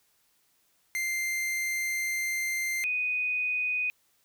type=tone pair in turn; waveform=45% pulse / sine; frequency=2093 / 2489 Hz; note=C7 / D#7; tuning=0 / 0 cents; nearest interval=minor third; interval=300 cents; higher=second; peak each=-28 / -26 dBFS; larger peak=second; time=0.95-2.84 / 2.84-3.9 s; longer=first; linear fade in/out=0 ms; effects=white hiss -69 dBFS RMS until 4.24 s